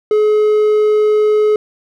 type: tone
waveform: triangle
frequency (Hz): 425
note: G#4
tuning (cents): +40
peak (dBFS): -7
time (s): 0.11-1.56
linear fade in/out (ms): 2
effects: none